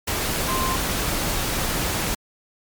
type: tone in noise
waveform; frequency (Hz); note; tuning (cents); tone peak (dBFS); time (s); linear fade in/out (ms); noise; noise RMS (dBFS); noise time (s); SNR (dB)
sine; 1046.5; C6; 0; -24; 0.48-0.76; 10; pink; -24; 0.07-2.15; -3
effects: MP3 96 kbps